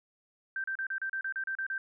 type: tone bursts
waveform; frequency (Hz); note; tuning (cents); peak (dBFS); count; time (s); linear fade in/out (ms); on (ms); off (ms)
sine; 1564; G6; -4; -31; 11; 0.56-1.78; 2; 80; 34
effects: none